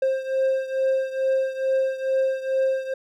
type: beating tone pair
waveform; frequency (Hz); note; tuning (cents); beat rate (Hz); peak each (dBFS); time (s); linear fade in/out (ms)
triangle; 529 / 531.3; C5 / C5; +19 / +26; 2.3; -20 / -24; 0.02-2.94; 5
effects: none